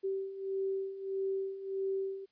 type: beating tone pair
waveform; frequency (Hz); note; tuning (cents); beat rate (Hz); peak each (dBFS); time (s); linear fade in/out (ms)
sine; 385.9 / 387.5; G4 / G4; -27 / -20; 1.6; -39 / -34; 0.03-2.26; 20
effects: white hiss -75 dBFS RMS until 2.31 s + resampled to 11025 Hz

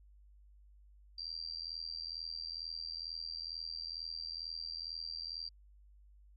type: tone with amplitude modulation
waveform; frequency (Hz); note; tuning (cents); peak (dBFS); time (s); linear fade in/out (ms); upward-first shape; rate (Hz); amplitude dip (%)
sine; 4713; D8; +5; -36; 1.18-5.49; 5; sine; 82.2; 95
effects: added 50 Hz sine -58 dBFS peak until 6.36 s

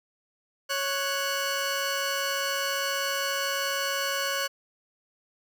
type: tone pair together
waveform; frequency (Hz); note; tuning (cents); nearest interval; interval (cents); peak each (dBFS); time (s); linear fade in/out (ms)
15% pulse; 554.4 / 1480.1; C#5 / F#6; 0 / 0; octave + perfect fourth; 1700; -23; 0.69-4.48; 20
effects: none

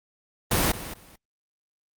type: noise with echo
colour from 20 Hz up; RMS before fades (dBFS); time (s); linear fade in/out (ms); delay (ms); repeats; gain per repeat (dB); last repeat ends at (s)
pink; -22; 0.51-0.72; 5; 220; 2; -14; 1.16
effects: Opus 32 kbps

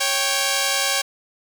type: tone pair together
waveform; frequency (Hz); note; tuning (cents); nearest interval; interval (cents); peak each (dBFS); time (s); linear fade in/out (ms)
5% pulse; 552.7 / 784; C#5 / G5; -5 / 0; tritone; 605; -10; 0-1.02; 10
effects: none

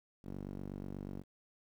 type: tone with band-pass filter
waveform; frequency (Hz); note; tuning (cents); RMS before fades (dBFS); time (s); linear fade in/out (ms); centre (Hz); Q
sawtooth; 48.22; G1; -28; -44; 0.23-1.24; 50; 240; 1.2
effects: 11-bit

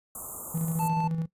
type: band-stop noise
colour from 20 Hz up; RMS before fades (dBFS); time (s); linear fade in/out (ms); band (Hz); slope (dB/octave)
white; -37; 0.15-0.88; 2; 1300 to 6900; 96
type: tone with tremolo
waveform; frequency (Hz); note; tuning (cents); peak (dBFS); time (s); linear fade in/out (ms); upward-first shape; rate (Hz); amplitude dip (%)
triangle; 163.2; E3; -17; -23; 0.54-1.26; 10; square; 14; 40
type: tone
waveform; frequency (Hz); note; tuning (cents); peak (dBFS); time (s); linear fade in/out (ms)
triangle; 880; A5; 0; -25; 0.79-1.08; 10
effects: noise-tail reverb RT60 0.1 s tail -18 dB re dry + resampled to 32000 Hz

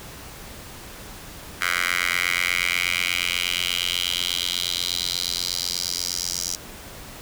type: tone with high-pass filter sweep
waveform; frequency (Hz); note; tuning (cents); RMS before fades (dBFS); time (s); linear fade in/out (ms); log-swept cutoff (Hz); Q
10% pulse; 88.3; F2; +20; -25; 1.61-6.56; 5; 1700 to 5700; 3.5
effects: pink hiss -40 dBFS RMS until 7.21 s

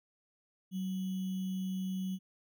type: tone with sample-and-hold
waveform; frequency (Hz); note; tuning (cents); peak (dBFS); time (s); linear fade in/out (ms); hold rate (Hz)
sine; 187.9; F#3; +27; -33; 0.71-2.19; 50; 3150
effects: none

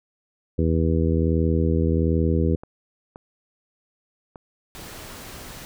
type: harmonic tone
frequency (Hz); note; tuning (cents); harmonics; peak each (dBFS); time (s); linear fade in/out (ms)
81.3; E2; -23; 1 / 2 / 3 / 4 / 5 / 6; -21 / -24 / -26 / -27 / -28 / -29; 0.58-2.56; 10
type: clicks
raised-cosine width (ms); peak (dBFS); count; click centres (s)
1; -25; 3; 2.635 / 3.159 / 4.358
type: noise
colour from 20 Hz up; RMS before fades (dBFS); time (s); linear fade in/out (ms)
pink; -39; 4.75-5.65; 0
effects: none

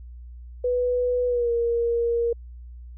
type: tone with pitch glide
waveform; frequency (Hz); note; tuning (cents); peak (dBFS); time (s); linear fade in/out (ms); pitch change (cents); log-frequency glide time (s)
sine; 493.9 to 469.2; B4 to A#4; 0 to +11; -20; 0.64-2.33; 5; -89; 1.27-1.51
effects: added 60 Hz sine -38 dBFS peak until 2.97 s

